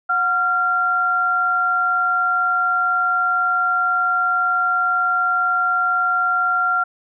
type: tone pair together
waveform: sine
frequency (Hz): 731.6 / 1381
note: F#5 / F6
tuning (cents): -20 / -20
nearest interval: major seventh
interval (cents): 1100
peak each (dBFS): -24 / -16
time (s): 0.09-6.84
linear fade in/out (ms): 10
effects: none